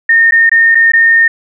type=tone with dropouts; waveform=sine; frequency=1830 Hz; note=A#6; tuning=32 cents flat; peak=-4 dBFS; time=0.09-1.28 s; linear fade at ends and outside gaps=5 ms; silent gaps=0.31-0.321 / 0.495-0.515 / 0.748-0.752 / 0.92-0.934 s; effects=none